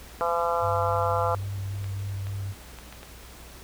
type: harmonic tone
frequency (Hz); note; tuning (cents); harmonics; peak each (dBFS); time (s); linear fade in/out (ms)
170; F3; -46; 3 / 4 / 5 / 6 / 7 / 8; -28 / -29 / -30 / -31 / -31 / -32; 0.21-1.35; 0
type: tone with vibrato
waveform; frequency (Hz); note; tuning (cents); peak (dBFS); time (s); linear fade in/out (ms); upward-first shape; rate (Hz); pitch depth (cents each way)
sine; 98.7; G2; +12; -29; 0.6-2.55; 50; square; 3.6; 13
type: clicks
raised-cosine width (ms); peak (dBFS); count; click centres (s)
0.3; -27; 5; 1.843 / 2.269 / 2.787 / 2.926 / 3.031
effects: added 60 Hz sine -47 dBFS peak until 3.63 s + pink hiss -47 dBFS RMS until 3.63 s